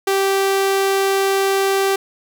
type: tone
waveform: sawtooth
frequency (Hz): 390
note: G4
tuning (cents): -9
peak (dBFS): -11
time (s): 0.07-1.96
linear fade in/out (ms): 5
effects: 7-bit